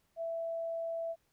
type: tone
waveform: sine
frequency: 663 Hz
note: E5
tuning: 10 cents sharp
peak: -34 dBFS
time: 0.16-1.16 s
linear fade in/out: 50 ms
effects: pink hiss -75 dBFS RMS until 1.32 s